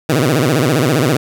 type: tone with vibrato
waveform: 15% pulse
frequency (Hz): 139.6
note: C#3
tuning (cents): +13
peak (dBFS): -5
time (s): 0.09-1.17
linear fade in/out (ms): 5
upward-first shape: sine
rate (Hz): 15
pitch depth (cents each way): 270
effects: none